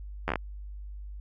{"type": "slowing click train", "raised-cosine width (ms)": 0.5, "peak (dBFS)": -13, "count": 6, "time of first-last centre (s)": [0.28, 0.357], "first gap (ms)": 11, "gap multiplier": 1.17, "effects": ["added 50 Hz sine -38 dBFS peak until 1.2 s"]}